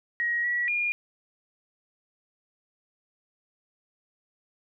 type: tone with pitch steps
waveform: sine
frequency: 1894 / 1932 / 2421 Hz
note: A#6 / B6 / D#7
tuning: +27 / -39 / -48 cents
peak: -24 dBFS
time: 0.2-0.92 s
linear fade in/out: 0 ms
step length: 240 ms
effects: none